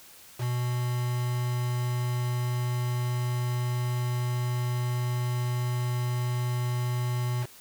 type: tone with quantisation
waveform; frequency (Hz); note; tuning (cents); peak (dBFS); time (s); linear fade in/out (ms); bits
triangle; 122.8; B2; -9; -24; 0.38-7.47; 50; 6
effects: white hiss -51 dBFS RMS until 7.6 s